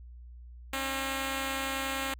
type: tone pair together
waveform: 5% pulse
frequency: 269.5 / 300.3 Hz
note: C#4 / D4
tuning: -49 / +39 cents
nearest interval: major second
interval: 188 cents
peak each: -20 / -30 dBFS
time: 0.73-2.14 s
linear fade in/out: 2 ms
effects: added 60 Hz sine -45 dBFS peak until 2.19 s